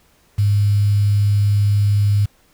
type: tone with quantisation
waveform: sine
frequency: 102.2 Hz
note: G#2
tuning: 27 cents flat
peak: -12 dBFS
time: 0.38-2.26 s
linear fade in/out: 10 ms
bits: 6
effects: pink hiss -56 dBFS RMS until 2.53 s